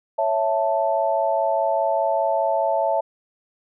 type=chord; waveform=sine; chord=A major; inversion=first; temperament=equal; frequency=554.4 / 659.3 / 880 Hz; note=C#5 / E5 / A5; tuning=0 / 0 / 0 cents; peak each=-24 / -21 / -23 dBFS; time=0.18-3.01 s; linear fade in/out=10 ms; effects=none